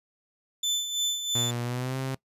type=tone with tremolo; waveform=30% pulse; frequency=3520 Hz; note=A7; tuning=in tune; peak=-21 dBFS; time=0.63-1.51 s; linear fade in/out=5 ms; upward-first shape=sine; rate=3 Hz; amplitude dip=60%
type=tone with pitch glide; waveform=sawtooth; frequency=120.1 to 132.49 Hz; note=B2 to C3; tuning=-48 to +22 cents; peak=-25 dBFS; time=1.35-2.15 s; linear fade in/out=5 ms; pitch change=+170 cents; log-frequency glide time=1.63-1.98 s
effects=noise-tail reverb RT60 0.1 s tail -21 dB re dry + resampled to 32000 Hz